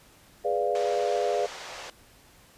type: chord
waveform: sine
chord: G# diminished seventh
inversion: none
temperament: equal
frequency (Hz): 415.3 / 493.9 / 587.3 / 698.5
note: G#4 / B4 / D5 / F5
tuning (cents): 0 / 0 / 0 / 0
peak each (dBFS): -29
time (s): 0.44-1.47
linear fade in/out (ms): 20
type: band-pass noise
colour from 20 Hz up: pink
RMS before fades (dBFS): -41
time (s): 0.75-1.9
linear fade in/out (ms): 2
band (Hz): 480 to 6700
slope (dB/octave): 24
effects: pink hiss -56 dBFS RMS until 2.57 s + resampled to 32000 Hz